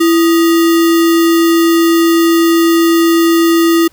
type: tone with sample-and-hold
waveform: sine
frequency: 333.5 Hz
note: E4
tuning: 20 cents sharp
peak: -6 dBFS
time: 0-3.88 s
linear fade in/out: 10 ms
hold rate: 1575 Hz
effects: pink hiss -49 dBFS RMS until 3.92 s